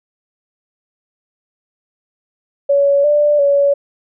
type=tone with pitch steps; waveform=sine; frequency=563 / 590 / 565 Hz; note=C#5 / D5 / C#5; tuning=+27 / +8 / +33 cents; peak=-9 dBFS; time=2.69-3.74 s; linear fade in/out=10 ms; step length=350 ms; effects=none